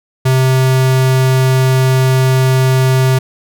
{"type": "tone", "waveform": "square", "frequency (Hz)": 130.6, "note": "C3", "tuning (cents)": -3, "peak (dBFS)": -9, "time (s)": [0.25, 3.19], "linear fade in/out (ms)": 10, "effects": []}